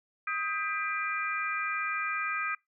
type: harmonic tone with a mistuned harmonic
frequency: 398.4 Hz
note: G4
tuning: 28 cents sharp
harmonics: 3 / 4 / 5 / 6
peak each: -33 / -36 / -38 / -35 dBFS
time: 0.27-2.55 s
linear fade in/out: 5 ms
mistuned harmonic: 3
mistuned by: +86 cents
effects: noise-tail reverb RT60 0.2 s tail -25 dB re dry